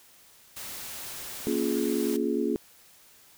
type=noise; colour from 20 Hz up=white; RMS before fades=-39 dBFS; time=0.56-2.17 s; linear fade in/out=10 ms
type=chord; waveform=sine; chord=Bb minor seventh; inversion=none; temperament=just; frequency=233.1 / 279.7 / 349.6 / 419.5 Hz; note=Bb3 / Db4 / F4 / Ab4; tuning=0 / +16 / +2 / +17 cents; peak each=-30 dBFS; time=1.47-2.56 s; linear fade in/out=0 ms
effects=white hiss -56 dBFS RMS until 3.37 s